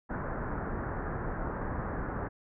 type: low-pass noise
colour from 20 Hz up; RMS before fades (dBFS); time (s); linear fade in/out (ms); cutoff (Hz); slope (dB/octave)
pink; -35; 0.09-2.29; 20; 1700; 48
effects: none